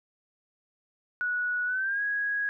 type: tone with pitch glide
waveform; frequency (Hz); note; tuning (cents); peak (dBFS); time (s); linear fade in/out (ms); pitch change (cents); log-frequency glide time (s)
sine; 1467 to 1656.2; F#6 to G#6; -15 to -5; -26; 1.21-2.49; 0; +210; 1.66-2.02
effects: none